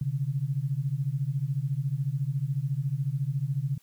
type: beating tone pair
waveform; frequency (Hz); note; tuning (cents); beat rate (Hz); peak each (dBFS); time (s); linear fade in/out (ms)
sine; 130.81 / 144.81; C3 / D3; 0 / -24; 14; -29; 0.01-3.78; 5
effects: white hiss -64 dBFS RMS until 3.82 s